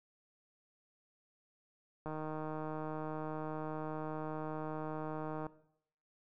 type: click train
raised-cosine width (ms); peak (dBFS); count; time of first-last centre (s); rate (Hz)
1; -28; 529; 2.06-5.466; 155
effects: noise-tail reverb RT60 0.7 s tail -17 dB re dry